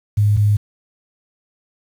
sine tone pair in turn, 103.83 / 103.83 Hz, G#2 / G#2, 0 / 0 cents, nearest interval unison, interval 0 cents, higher neither, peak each -11 dBFS, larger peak neither, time 0.17-0.37 / 0.37-0.57 s, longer neither, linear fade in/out 10 ms, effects 7-bit

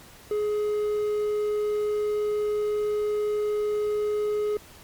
triangle tone, 420.1 Hz, G#4, 20 cents sharp, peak -21 dBFS, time 0.31-4.57 s, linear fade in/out 2 ms, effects pink hiss -49 dBFS RMS until 4.83 s + MP3 96 kbps

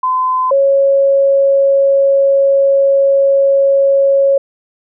sine tone pair in turn, 1023 / 550.8 Hz, C6 / C#5, -39 / -11 cents, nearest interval major seventh, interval 1072 cents, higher first, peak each -11 / -7 dBFS, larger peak second, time 0.03-0.51 / 0.51-4.38 s, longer second, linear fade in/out 5 ms, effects none

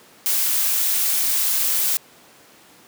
blue noise, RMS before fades -20 dBFS, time 0.26-1.97 s, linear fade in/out 0 ms, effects pink hiss -49 dBFS RMS until 2.87 s + high-pass 200 Hz 12 dB/octave

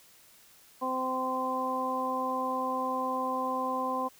harmonic tone, 258.5 Hz, C4, 21 cents flat, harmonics 1 / 2 / 3 / 4, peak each -36 / -35 / -36 / -31 dBFS, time 0.81-4.09 s, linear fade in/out 20 ms, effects white hiss -58 dBFS RMS until 4.19 s

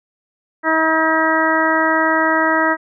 harmonic tone, 319.5 Hz, D#4, 46 cents sharp, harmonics 1 / 2 / 3 / 4 / 5 / 6, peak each -20 / -20 / -20 / -20 / -20 / -20 dBFS, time 0.63-2.77 s, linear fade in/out 50 ms, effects none

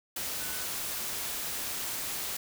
sine tone in noise, 1488 Hz, F#6, 9 cents sharp, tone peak -45 dBFS, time 0.4-0.65 s, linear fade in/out 5 ms, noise white, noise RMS -35 dBFS, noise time 0.16-2.37 s, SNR -13 dB, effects none

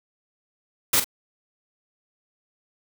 white noise with echo, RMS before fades -19 dBFS, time 0.93-1 s, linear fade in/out 5 ms, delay 44 ms, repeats 1, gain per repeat -10 dB, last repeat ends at 1.044 s, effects none

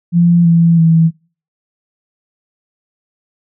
sine tone with pitch steps, 172 / 167.68 / 163.48 Hz, F3 / E3 / E3, -26 / +30 / -14 cents, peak -6 dBFS, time 0.12-1.11 s, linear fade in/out 50 ms, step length 330 ms, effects noise-tail reverb RT60 0.4 s tail -23 dB re dry

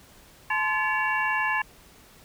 sine tone cluster, 862 / 1034 / 1721 / 2265 / 2750 Hz, A5 / C6 / A6 / C#7 / F7, -36 / -21 / -39 / +37 / -27 cents, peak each -30 / -29 / -26 / -33 / -32 dBFS, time 0.5-1.62 s, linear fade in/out 5 ms, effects pink hiss -53 dBFS RMS until 2.24 s

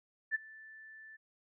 sine tone with ADSR envelope, 1760 Hz, A6, in tune, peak -27 dBFS, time 0.31-1.17 s, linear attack 39 ms, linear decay 17 ms, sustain -23 dB, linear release 16 ms, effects none

